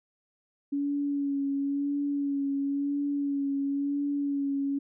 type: tone with vibrato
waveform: sine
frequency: 281.7 Hz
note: C#4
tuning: 28 cents sharp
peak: -26 dBFS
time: 0.72-4.79 s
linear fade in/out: 10 ms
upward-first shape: sine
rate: 0.97 Hz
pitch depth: 25 cents each way
effects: none